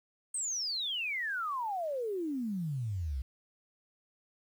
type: exponential sweep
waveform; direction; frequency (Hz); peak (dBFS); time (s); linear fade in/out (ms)
sine; down; 8620 to 61.1; -32; 0.34-3.22; 5
effects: 10-bit